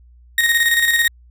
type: tone with tremolo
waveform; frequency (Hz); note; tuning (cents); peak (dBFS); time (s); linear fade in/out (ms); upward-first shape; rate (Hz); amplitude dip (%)
35% pulse; 1864.7; A#6; 0; -10; 0.38-1.08; 2; square; 18; 45
effects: added 60 Hz sine -44 dBFS peak until 1.3 s